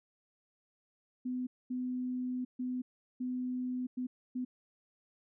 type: tone bursts at uneven times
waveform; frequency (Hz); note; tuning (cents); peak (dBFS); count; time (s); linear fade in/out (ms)
sine; 251.8; B3; +34; -33; 6; 1.25-1.47 / 1.7-2.45 / 2.59-2.82 / 3.2-3.87 / 3.97-4.07 / 4.35-4.45; 10
effects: none